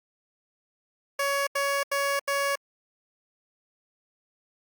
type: tone bursts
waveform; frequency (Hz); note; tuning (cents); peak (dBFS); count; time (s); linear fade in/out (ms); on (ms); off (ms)
15% pulse; 560; C#5; +18; -18; 4; 1.19-2.556; 5; 280; 82
effects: Opus 48 kbps